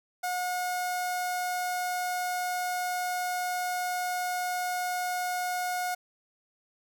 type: tone with notch filter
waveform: sawtooth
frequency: 723 Hz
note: F#5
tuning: 40 cents flat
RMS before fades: -31 dBFS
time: 0.23-5.95 s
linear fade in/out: 10 ms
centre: 3100 Hz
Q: 1.8
effects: none